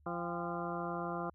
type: harmonic tone with a mistuned harmonic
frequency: 172.5 Hz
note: F3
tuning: 21 cents flat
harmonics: 1 / 2 / 3 / 4 / 5 / 6 / 7 / 8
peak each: -42 / -42 / -45 / -43 / -45 / -45 / -44 / -47 dBFS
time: 0.06-1.3 s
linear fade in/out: 5 ms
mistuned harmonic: 5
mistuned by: -120 cents
effects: added 74 Hz sine -62 dBFS peak until 1.34 s